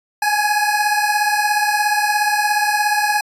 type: beating tone pair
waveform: 25% pulse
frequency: 830.6 / 847.6 Hz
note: G#5 / G#5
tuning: 0 / +35 cents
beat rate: 17 Hz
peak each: -13 / -16 dBFS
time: 0.22-3.21 s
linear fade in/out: 5 ms
effects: resampled to 32000 Hz